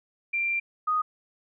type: tone pair in turn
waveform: sine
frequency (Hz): 2369 / 1243.4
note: D7 / D#6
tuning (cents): +14 / -2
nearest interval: major seventh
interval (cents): 1116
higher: first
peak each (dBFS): -24 / -22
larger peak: second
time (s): 0.33-0.6 / 0.87-1.02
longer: first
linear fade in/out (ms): 10
effects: none